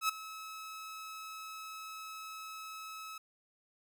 sawtooth tone with ADSR envelope, 1293 Hz, E6, 34 cents flat, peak -23 dBFS, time 0.01-3.18 s, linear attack 80 ms, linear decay 8 ms, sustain -17 dB, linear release 4 ms, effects none

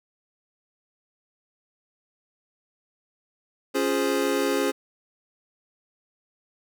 square chord, Db major seventh, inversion none, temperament equal, 277.2 / 349.2 / 415.3 / 523.3 Hz, Db4 / F4 / Ab4 / C5, 0 / 0 / 0 / 0 cents, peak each -28 / -30 / -27 / -29 dBFS, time 3.74-4.72 s, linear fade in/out 20 ms, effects none

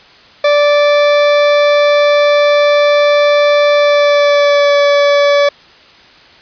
40% pulse tone with pitch glide, 584 to 573.3 Hz, D5 to D5, -10 to -42 cents, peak -6 dBFS, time 0.44-5.49 s, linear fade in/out 5 ms, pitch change -32 cents, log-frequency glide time 3.75-4.76 s, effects white hiss -41 dBFS RMS until 6.41 s + resampled to 11025 Hz

